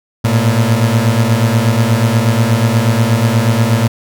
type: beating tone pair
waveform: 30% pulse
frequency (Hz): 110 / 118.3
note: A2 / A#2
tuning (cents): 0 / +26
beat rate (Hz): 8.3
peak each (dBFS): -10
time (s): 0.24-3.88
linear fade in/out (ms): 10
effects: none